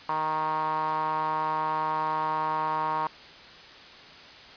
sawtooth tone with band-pass filter, 156.1 Hz, D#3, 6 cents sharp, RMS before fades -28 dBFS, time 0.09-3.07 s, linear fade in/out 0 ms, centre 1000 Hz, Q 9.5, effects white hiss -47 dBFS RMS until 4.56 s + resampled to 11025 Hz

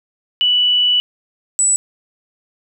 sine tone pair in turn, 2960 / 7902 Hz, F#7 / B8, 0 / 0 cents, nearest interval octave + perfect fourth, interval 1700 cents, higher second, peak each -11 dBFS, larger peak neither, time 0.41-1 / 1.59-1.76 s, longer first, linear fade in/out 0 ms, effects none

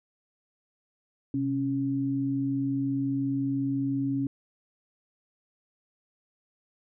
sine tone pair together, 130 / 275.7 Hz, C3 / C#4, -11 / -9 cents, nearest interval octave + minor second, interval 1302 cents, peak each -32 / -26 dBFS, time 1.34-4.27 s, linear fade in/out 2 ms, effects none

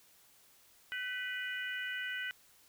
harmonic tone with a mistuned harmonic, 492.1 Hz, B4, 6 cents flat, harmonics 3 / 4 / 5 / 6, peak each -39 / -41 / -47 / -44 dBFS, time 0.92-2.31 s, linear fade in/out 0 ms, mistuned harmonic 3, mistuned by +41 cents, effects white hiss -64 dBFS RMS until 2.68 s

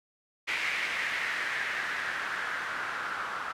blue noise with low-pass filter sweep, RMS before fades -33 dBFS, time 0.47-3.53 s, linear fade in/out 20 ms, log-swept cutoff 2200 to 1300 Hz, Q 3.6, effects none

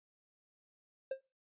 triangle tone with exponential decay, 532 Hz, C5, 29 cents sharp, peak -29 dBFS, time 1.11-1.21 s, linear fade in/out 5 ms, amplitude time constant 21 ms, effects noise-tail reverb RT60 0.3 s tail -25 dB re dry + resampled to 8000 Hz

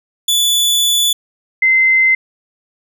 sawtooth / sine tone pair in turn, 3463 / 2068 Hz, A7 / C7, -28 / -21 cents, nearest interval major sixth, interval 893 cents, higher first, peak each -8 dBFS, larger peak neither, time 0.28-1.13 / 1.62-2.15 s, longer first, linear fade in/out 5 ms, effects none

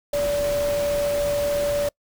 sine tone in noise, 578 Hz, D5, 28 cents flat, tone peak -20 dBFS, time 0.13-1.89 s, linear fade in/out 5 ms, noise pink, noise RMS -32 dBFS, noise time 0.13-1.89 s, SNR +9 dB, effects noise-tail reverb RT60 0.1 s tail -26 dB re dry

